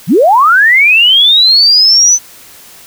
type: linear sweep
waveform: sine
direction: up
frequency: 124.2 to 6120 Hz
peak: -3 dBFS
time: 0.07-2.19 s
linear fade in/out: 50 ms
effects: white hiss -36 dBFS RMS until 2.86 s